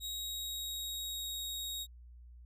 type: tone with pitch glide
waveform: sawtooth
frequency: 3800 to 3772 Hz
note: A#7 to A#7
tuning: +33 to +20 cents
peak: -35 dBFS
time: 0-1.87 s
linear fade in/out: 50 ms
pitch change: -13 cents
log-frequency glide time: 0.14-1.43 s
effects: added 60 Hz sine -51 dBFS peak until 2.45 s